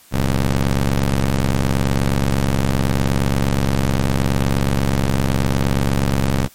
20% pulse ring-modulated tone, 68.2 Hz, C#2, 28 cents flat, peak -7 dBFS, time 0.11-6.49 s, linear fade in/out 50 ms, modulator 58.6 Hz, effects white hiss -48 dBFS RMS until 6.54 s + MP3 64 kbps

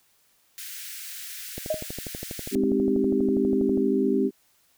white high-pass noise, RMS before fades -38 dBFS, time 0.58-2.55 s, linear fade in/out 0 ms, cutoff 1500 Hz, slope 48 dB/octave
click train, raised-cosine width 2 ms, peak -21 dBFS, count 28, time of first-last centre 1.58-3.775 s, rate 12.3 Hz
sine tone with exponential decay, 623 Hz, D#5, 2 cents sharp, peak -19 dBFS, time 1.7-1.86 s, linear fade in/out 5 ms, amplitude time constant 34 ms
sine chord, Ab major seventh, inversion none, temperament equal, 207.7 / 261.6 / 311.1 / 392 Hz, Ab3 / C4 / Eb4 / G4, 0 / 0 / 0 / 0 cents, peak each -27 / -24 / -29 / -24 dBFS, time 2.51-4.31 s, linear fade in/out 50 ms
effects white hiss -64 dBFS RMS until 4.77 s

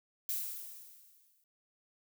violet noise with exponential decay, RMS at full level -34 dBFS, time 0.29-1.44 s, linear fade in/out 1 ms, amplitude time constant 250 ms, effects none

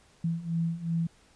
sine beating tone pair, 164.81 / 167.51 Hz, E3 / E3, 0 / +28 cents, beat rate 2.7 Hz, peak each -32 / -29 dBFS, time 0.24-1.07 s, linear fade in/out 5 ms, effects pink hiss -61 dBFS RMS until 1.35 s + resampled to 22050 Hz

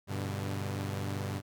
sawtooth chord, G major, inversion none, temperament equal with one note detuned, 98 / 123.47 / 145.31 Hz, G2 / B2 / D3, 0 / 0 / -18 cents, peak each -31 / -36 / -37 dBFS, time 0.07-1.42 s, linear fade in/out 50 ms, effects none

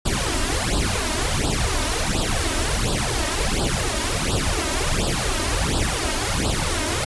pink noise with flanger, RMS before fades -22 dBFS, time 0.05-7.05 s, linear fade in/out 10 ms, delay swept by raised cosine 0.23 to 3.23 ms, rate 1.4 Hz, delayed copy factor +0.85, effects resampled to 24000 Hz

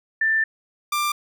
sine / sawtooth tone pair in turn, 1777 / 1186 Hz, A6 / D6, +17 / +17 cents, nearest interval perfect fifth, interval 700 cents, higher first, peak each -17 dBFS, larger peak neither, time 0.21-0.44 / 0.92-1.12 s, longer first, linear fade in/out 5 ms, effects none

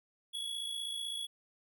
square tone with amplitude modulation, 3366 Hz, G#7, 23 cents sharp, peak -35 dBFS, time 0.33-1.27 s, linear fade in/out 20 ms, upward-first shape sine, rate 55.9 Hz, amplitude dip 50%, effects none

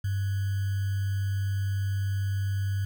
sine tone with sample-and-hold, 98 Hz, G2, in tune, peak -25 dBFS, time 0.04-2.85 s, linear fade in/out 5 ms, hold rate 1575 Hz, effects none

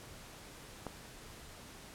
click, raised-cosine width 1 ms, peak -25 dBFS, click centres 0.867 s, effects pink hiss -52 dBFS RMS until 1.94 s + low-pass 12000 Hz 12 dB/octave

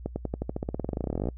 accelerating click train, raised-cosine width 2 ms, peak -16 dBFS, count 28, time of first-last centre 0.06-1.287 s, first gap 100 ms, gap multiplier 0.93, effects noise-tail reverb RT60 0.1 s tail -26 dB re dry + added 60 Hz sine -39 dBFS peak until 1.37 s

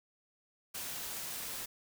white noise, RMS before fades -41 dBFS, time 0.74-1.66 s, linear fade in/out 10 ms, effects none

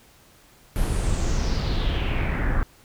brown noise with low-pass filter sweep, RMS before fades -23 dBFS, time 0.76-2.63 s, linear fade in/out 0 ms, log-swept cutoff 12000 to 1500 Hz, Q 4.3, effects pink hiss -54 dBFS RMS until 2.84 s

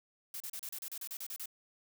blue noise bursts, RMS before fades -42 dBFS, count 12, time 0.34-1.458 s, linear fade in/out 2 ms, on 62 ms, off 34 ms, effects none

